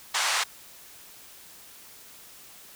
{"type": "band-pass noise", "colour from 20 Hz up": "pink", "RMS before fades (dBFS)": -26, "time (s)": [0.14, 0.44], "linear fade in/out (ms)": 10, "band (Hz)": [830, 8800], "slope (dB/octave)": 24, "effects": ["white hiss -49 dBFS RMS until 2.75 s"]}